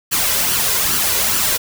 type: noise with flanger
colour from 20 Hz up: white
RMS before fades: -17 dBFS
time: 0.11-1.58 s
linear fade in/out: 20 ms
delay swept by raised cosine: 0.66 to 2.06 ms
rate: 2.4 Hz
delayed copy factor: +0.5
effects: none